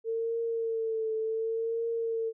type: tone with vibrato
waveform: sine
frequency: 450.6 Hz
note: A4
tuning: 41 cents sharp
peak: -28 dBFS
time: 0.04-2.33 s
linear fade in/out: 50 ms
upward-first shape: triangle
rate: 0.68 Hz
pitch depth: 44 cents each way
effects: none